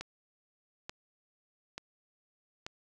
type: click train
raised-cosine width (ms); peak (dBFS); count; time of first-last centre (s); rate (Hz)
0.2; -22; 4; 0.01-2.665; 1.13
effects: none